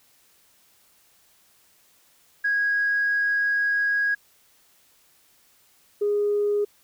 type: tone pair in turn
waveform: sine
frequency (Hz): 1649 / 412.2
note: G#6 / G#4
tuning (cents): -13 / -13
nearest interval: 2 octaves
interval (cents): 2400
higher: first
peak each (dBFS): -19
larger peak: neither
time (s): 2.44-4.15 / 6.01-6.65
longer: first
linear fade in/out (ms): 10
effects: tanh soft clip ceiling -15 dBFS + white hiss -60 dBFS RMS until 6.83 s